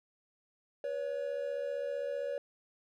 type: tone pair together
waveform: triangle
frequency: 488.1 / 563.5 Hz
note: B4 / C#5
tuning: -20 / +28 cents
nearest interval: major second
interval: 248 cents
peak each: -37 / -33 dBFS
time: 0.84-2.38 s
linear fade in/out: 2 ms
effects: none